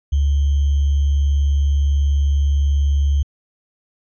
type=tone with sample-and-hold; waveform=sine; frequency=70.7 Hz; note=C#2; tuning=35 cents sharp; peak=-13 dBFS; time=0.12-3.23 s; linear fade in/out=10 ms; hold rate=3150 Hz; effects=resampled to 16000 Hz